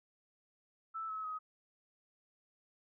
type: tone with pitch steps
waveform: sine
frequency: 1318.5 / 1289.9 / 1261.9 Hz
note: E6 / E6 / D#6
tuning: 0 / -38 / +24 cents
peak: -38 dBFS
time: 0.94-1.39 s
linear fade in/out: 20 ms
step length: 150 ms
effects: none